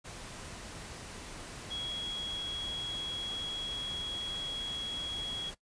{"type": "tone in noise", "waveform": "sine", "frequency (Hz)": 3322, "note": "G#7", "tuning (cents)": 0, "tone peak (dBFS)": -35, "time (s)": [1.7, 5.51], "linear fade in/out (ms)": 20, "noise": "pink", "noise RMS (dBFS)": -45, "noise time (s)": [0.04, 5.55], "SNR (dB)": 7, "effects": ["noise-tail reverb RT60 0.1 s tail -18 dB re dry", "resampled to 22050 Hz"]}